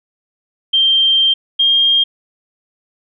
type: tone pair in turn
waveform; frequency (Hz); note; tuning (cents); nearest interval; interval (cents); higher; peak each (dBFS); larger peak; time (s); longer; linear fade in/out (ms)
sine; 3160 / 3217; G7 / G7; +13 / +44; unison; 31; second; -9; neither; 0.73-1.34 / 1.59-2.04; first; 10
effects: none